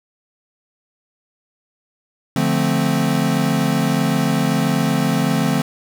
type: chord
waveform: square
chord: D minor seventh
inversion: none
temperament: equal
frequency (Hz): 146.83 / 174.61 / 220 / 261.6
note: D3 / F3 / A3 / C4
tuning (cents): 0 / 0 / 0 / 0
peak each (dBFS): -22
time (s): 2.36-5.62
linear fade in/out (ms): 2
effects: none